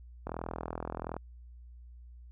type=click train; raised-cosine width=1 ms; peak=-22 dBFS; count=38; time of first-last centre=0.27-1.166 s; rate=41.3 Hz; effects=added 60 Hz sine -48 dBFS peak until 2.31 s